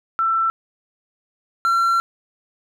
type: tone pair in turn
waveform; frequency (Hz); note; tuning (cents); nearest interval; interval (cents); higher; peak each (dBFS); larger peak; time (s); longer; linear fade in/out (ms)
sine / triangle; 1337 / 1360.4; E6 / F6; +24 / -46; unison; 30; second; -16 / -13; second; 0.19-0.5 / 1.65-2; second; 0
effects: none